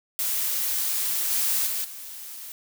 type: noise with level steps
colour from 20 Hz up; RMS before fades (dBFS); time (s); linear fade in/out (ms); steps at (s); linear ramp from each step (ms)
blue; -26 / -24 / -28 / -39; 0.19-2.52; 0; 1.3 / 1.66 / 1.84; 10
effects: none